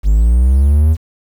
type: linear sweep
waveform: triangle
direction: up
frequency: 49 to 81 Hz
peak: -5 dBFS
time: 0.03-0.97 s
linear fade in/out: 50 ms
effects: 7-bit